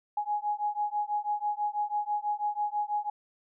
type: beating tone pair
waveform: sine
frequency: 830.6 / 836.7 Hz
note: G#5 / G#5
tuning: 0 / +13 cents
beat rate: 6.1 Hz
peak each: -31 dBFS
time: 0.17-3.1 s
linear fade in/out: 5 ms
effects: none